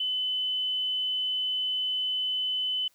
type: tone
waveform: sine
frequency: 3020 Hz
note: F#7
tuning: 35 cents sharp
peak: -26 dBFS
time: 0-2.88 s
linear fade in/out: 5 ms
effects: white hiss -66 dBFS RMS until 2.94 s